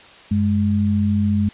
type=tone pair together; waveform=sine; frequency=94.32 / 208.1 Hz; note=F#2 / G#3; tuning=+34 / +4 cents; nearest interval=octave + major second; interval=1370 cents; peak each=-19 / -17 dBFS; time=0.31-1.49 s; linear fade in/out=5 ms; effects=white hiss -44 dBFS RMS until 1.53 s + resampled to 8000 Hz